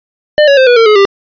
square tone with pitch steps, 600 / 559.8 / 522.3 / 487.4 / 454.7 / 424.3 / 395.9 Hz, D5 / C#5 / C5 / B4 / A#4 / G#4 / G4, +37 / +17 / -3 / -23 / -43 / +37 / +17 cents, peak -4 dBFS, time 0.38-1.052 s, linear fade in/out 0 ms, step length 96 ms, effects resampled to 11025 Hz

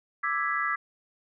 sine chord, E dominant seventh, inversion third, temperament equal, 1174.7 / 1318.5 / 1661.2 / 1975.5 Hz, D6 / E6 / G#6 / B6, 0 / 0 / 0 / 0 cents, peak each -31 dBFS, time 0.23-0.76 s, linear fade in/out 10 ms, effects none

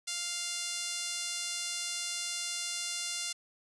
5% pulse tone with high-pass filter, 698.5 Hz, F5, in tune, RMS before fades -36 dBFS, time 0.07-3.33 s, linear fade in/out 10 ms, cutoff 1900 Hz, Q 0.5, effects resampled to 24000 Hz

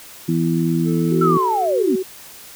harmonic tone, 82.7 Hz, E2, 6 cents sharp, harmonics 2 / 3 / 4, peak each -18 / -22 / -21 dBFS, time 0.28-1.38 s, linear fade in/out 10 ms
triangle tone, 436.7 Hz, A4, 13 cents flat, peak -25 dBFS, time 0.84-1.68 s, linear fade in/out 50 ms
sine tone with tremolo, 375.7 Hz, F#4, 26 cents sharp, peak -16 dBFS, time 1.11-2.03 s, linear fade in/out 10 ms, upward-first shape triangle, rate 1.6 Hz, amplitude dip 85%
sine linear sweep, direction down, 1362 to 205.2 Hz, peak -16 dBFS, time 1.21-1.96 s, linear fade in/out 10 ms
effects white hiss -40 dBFS RMS until 2.55 s

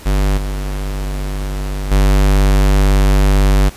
square tone with level steps, 49 Hz, G1, in tune, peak -12 / -19 / -9 dBFS, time 0.05-3.7 s, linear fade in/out 20 ms, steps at 0.37 / 1.91 s, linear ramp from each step 10 ms, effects pink hiss -37 dBFS RMS until 3.76 s + resampled to 32000 Hz

